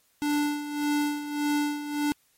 square tone with tremolo, 293.7 Hz, D4, in tune, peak -23 dBFS, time 0.22-2.12 s, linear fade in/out 0 ms, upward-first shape sine, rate 1.7 Hz, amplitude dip 70%, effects white hiss -66 dBFS RMS until 2.37 s + MP3 64 kbps

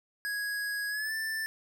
square tone with pitch glide, 1661.2 to 1770.2 Hz, G#6 to A6, 0 to +10 cents, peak -32 dBFS, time 0.25-1.46 s, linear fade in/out 0 ms, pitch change +110 cents, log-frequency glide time 0.89-1.14 s, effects none

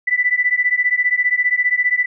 sine beating tone pair, 1975.5 / 1990.5 Hz, B6 / B6, 0 / +13 cents, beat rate 15 Hz, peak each -17 dBFS, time 0.07-2.06 s, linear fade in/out 10 ms, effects none

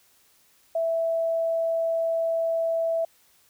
sine tone, 659.3 Hz, E5, in tune, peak -22 dBFS, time 0.75-3.05 s, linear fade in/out 5 ms, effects white hiss -61 dBFS RMS until 3.49 s

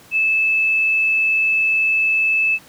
sine tone, 2618 Hz, E7, 13 cents flat, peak -14 dBFS, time 0.11-2.59 s, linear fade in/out 50 ms, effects pink hiss -46 dBFS RMS until 2.68 s + high-pass 100 Hz 12 dB/octave

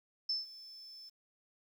sine tone with ADSR envelope, 5274 Hz, E8, in tune, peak -30 dBFS, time 0.29-1.1 s, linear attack 6 ms, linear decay 160 ms, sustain -19 dB, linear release 17 ms, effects 11-bit

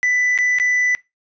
triangle tone with dropouts, 1988 Hz, B6, 11 cents sharp, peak -13 dBFS, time 0.03-0.95 s, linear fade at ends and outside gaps 0 ms, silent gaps 0.377-0.387 / 0.586-0.599 s, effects noise-tail reverb RT60 0.2 s tail -20 dB re dry + resampled to 16000 Hz

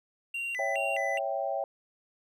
triangle tone with vibrato, 2349 Hz, D7, in tune, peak -30 dBFS, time 0.34-1.19 s, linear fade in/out 5 ms, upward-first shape square, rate 2.4 Hz, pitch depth 280 cents each way
sine chord, C# diminished, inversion none, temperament equal, 554.4 / 659.3 / 784 Hz, C#5 / E5 / G5, 0 / 0 / 0 cents, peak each -33 dBFS, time 0.59-1.64 s, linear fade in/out 2 ms
effects none

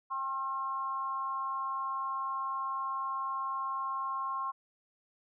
sine tone with amplitude modulation, 1072 Hz, C6, 42 cents sharp, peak -29 dBFS, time 0.1-4.52 s, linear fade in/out 20 ms, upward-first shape sine, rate 280 Hz, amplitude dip 65%, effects none

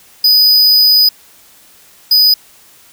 square tone bursts at uneven times, 4978 Hz, D#8, in tune, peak -6 dBFS, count 2, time 0.24-1.09 / 2.11-2.34 s, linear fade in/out 5 ms, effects white hiss -44 dBFS RMS until 2.92 s

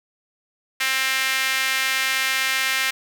sawtooth tone with high-pass filter, 264.2 Hz, C4, 17 cents sharp, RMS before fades -22 dBFS, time 0.8-2.91 s, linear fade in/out 10 ms, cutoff 2000 Hz, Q 2, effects none

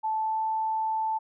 sine tone with pitch glide, 875 to 880.1 Hz, A5 to A5, -10 to 0 cents, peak -25 dBFS, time 0.03-1.19 s, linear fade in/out 20 ms, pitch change +10 cents, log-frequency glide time 0.18-0.41 s, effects none

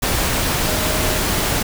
sine tone in noise, 622.3 Hz, D#5, in tune, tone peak -27 dBFS, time 0.65-1.19 s, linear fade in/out 10 ms, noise pink, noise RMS -19 dBFS, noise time 0.02-1.63 s, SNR -11 dB, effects none

